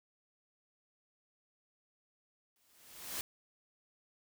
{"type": "noise with exponential growth", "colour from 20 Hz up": "white", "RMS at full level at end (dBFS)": -37, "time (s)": [2.56, 3.21], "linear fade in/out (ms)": 1, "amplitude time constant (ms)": 140, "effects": []}